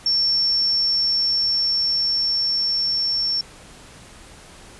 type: tone with level ramp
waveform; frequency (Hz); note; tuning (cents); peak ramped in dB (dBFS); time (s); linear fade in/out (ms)
sine; 5440; F8; -46; -16 to -19; 0.06-3.41; 2
effects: pink hiss -44 dBFS RMS until 4.79 s + resampled to 24000 Hz